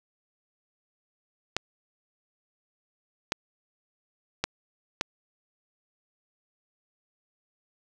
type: clicks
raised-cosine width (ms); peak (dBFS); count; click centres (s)
0.2; -8; 4; 1.566 / 3.321 / 4.44 / 5.011
effects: none